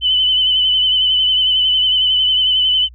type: tone with vibrato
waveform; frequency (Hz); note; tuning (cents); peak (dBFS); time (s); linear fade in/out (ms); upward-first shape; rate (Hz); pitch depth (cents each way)
sine; 3022; F#7; +36; -11; 0.01-2.89; 50; sine; 11; 34
effects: added 60 Hz sine -37 dBFS peak until 2.94 s